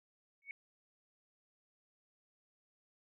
sine tone with exponential growth, 2223 Hz, C#7, 4 cents sharp, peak -38 dBFS, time 0.42-0.51 s, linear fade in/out 1 ms, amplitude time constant 19 ms, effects none

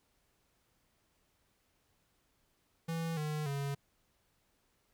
square tone with pitch steps, 164.81 / 152.01 / 140.2 Hz, E3 / D#3 / C#3, 0 / -40 / +20 cents, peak -35 dBFS, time 2.88-3.75 s, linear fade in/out 10 ms, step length 290 ms, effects pink hiss -75 dBFS RMS until 4.93 s

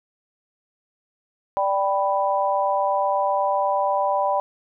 sine chord, G major, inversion second, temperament equal, 587.3 / 784 / 987.8 Hz, D5 / G5 / B5, 0 / 0 / 0 cents, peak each -23 dBFS, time 1.57-4.4 s, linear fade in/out 0 ms, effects none

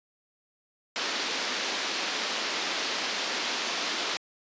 white band-pass noise, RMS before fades -31 dBFS, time 0.96-4.17 s, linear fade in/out 0 ms, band 230 to 5200 Hz, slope 24 dB/octave, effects resampled to 16000 Hz

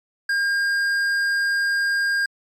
sine tone with tanh clipping, 1611 Hz, G6, 47 cents sharp, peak -20 dBFS, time 0.29-2.26 s, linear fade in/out 5 ms, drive 10 dB, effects MP3 96 kbps

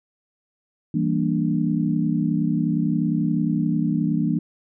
sine chord, E half-diminished seventh, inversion none, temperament equal, 164.81 / 196 / 233.1 / 293.7 Hz, E3 / G3 / Bb3 / D4, 0 / 0 / 0 / 0 cents, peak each -23 / -26 / -24 / -25 dBFS, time 0.94-4.39 s, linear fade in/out 5 ms, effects none

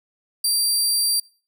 20% pulse tone, 4708 Hz, D8, 3 cents sharp, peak -12 dBFS, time 0.44-1.2 s, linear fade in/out 5 ms, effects noise-tail reverb RT60 0.4 s tail -25 dB re dry

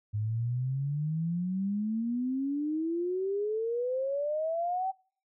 sine exponential sweep, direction up, 103.5 to 776 Hz, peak -28 dBFS, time 0.13-4.92 s, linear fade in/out 20 ms, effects noise-tail reverb RT60 0.5 s tail -26 dB re dry

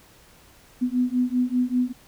sine beating tone pair, 246.9 / 252 Hz, B3 / B3, 0 / +35 cents, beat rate 5.1 Hz, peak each -23 dBFS, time 0.81-1.93 s, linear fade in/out 20 ms, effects pink hiss -53 dBFS RMS until 2.07 s

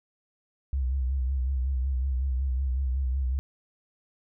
sine tone with vibrato, 65.41 Hz, C2, in tune, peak -24 dBFS, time 0.73-3.39 s, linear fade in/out 0 ms, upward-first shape sine, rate 5.4 Hz, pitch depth 80 cents each way, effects none

